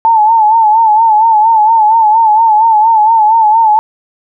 sine tone with vibrato, 880 Hz, A5, in tune, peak -4 dBFS, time 0.05-3.79 s, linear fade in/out 0 ms, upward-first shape sine, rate 4.3 Hz, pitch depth 76 cents each way, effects none

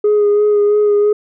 sine tone with vibrato, 415.3 Hz, G#4, in tune, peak -7 dBFS, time 0.04-1.13 s, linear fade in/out 5 ms, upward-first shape sine, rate 3 Hz, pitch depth 20 cents each way, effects tanh soft clip ceiling -7 dBFS

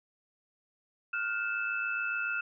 sine tone cluster, 1404 / 1511 / 2628 Hz, F6 / F#6 / E7, +9 / +36 / -6 cents, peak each -32 / -39 / -35 dBFS, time 1.13-2.41 s, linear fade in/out 5 ms, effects none

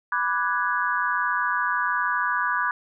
sine chord, G# half-diminished seventh, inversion first, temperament equal, 987.8 / 1174.7 / 1480 / 1661.2 Hz, B5 / D6 / F#6 / G#6, 0 / 0 / 0 / 0 cents, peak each -27 dBFS, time 0.12-2.71 s, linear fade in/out 2 ms, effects none

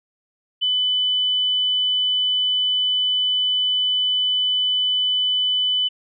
sine tone, 3000 Hz, F#7, 23 cents sharp, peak -17 dBFS, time 0.61-5.89 s, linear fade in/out 20 ms, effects none

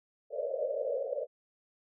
pink band-pass noise, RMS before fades -34 dBFS, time 0.3-1.27 s, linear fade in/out 50 ms, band 470 to 620 Hz, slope 96 dB/octave, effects none

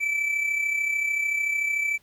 triangle tone with amplitude modulation, 2317 Hz, D7, 24 cents flat, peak -19 dBFS, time 0-1.98 s, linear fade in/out 20 ms, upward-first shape sine, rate 33.5 Hz, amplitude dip 50%, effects pink hiss -62 dBFS RMS until 2.02 s

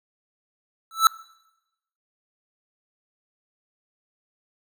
square tone with exponential growth, 1318 Hz, E6, 1 cent flat, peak -9 dBFS, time 0.91-1.07 s, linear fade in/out 1 ms, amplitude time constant 34 ms, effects noise-tail reverb RT60 0.9 s tail -22 dB re dry

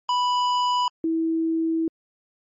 square / sine tone pair in turn, 987.8 / 325.5 Hz, B5 / E4, 0 / -22 cents, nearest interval octave + perfect fifth, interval 1922 cents, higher first, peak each -20 dBFS, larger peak neither, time 0.09-0.88 / 1.04-1.88 s, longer second, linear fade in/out 2 ms, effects low-pass 5000 Hz 12 dB/octave + MP3 32 kbps

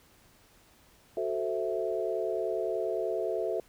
sine chord, F# half-diminished seventh, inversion none, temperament equal, 370 / 440 / 523.3 / 659.3 Hz, F#4 / A4 / C5 / E5, 0 / 0 / 0 / 0 cents, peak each -34 / -33 / -37 / -33 dBFS, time 1.17-3.6 s, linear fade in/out 2 ms, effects pink hiss -61 dBFS RMS until 3.68 s

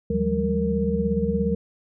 sine tone cluster, 76.2 / 168.8 / 186.4 / 203.1 / 463.7 Hz, D#2 / E3 / F#3 / G#3 / A#4, -36 / +41 / +13 / -38 / -9 cents, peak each -29 / -30 / -26 / -26 / -25 dBFS, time 0.1-1.55 s, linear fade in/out 5 ms, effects none

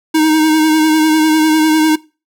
square tone with vibrato, 312.8 Hz, D#4, 9 cents sharp, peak -9 dBFS, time 0.14-1.96 s, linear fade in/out 10 ms, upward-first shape sine, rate 10 Hz, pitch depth 29 cents each way, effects noise-tail reverb RT60 0.3 s tail -21 dB re dry

